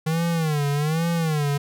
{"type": "tone with vibrato", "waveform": "square", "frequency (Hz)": 155.56, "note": "D#3", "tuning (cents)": 0, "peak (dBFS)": -21, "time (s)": [0.06, 1.58], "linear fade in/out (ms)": 10, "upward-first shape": "sine", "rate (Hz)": 1.2, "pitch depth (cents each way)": 150, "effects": []}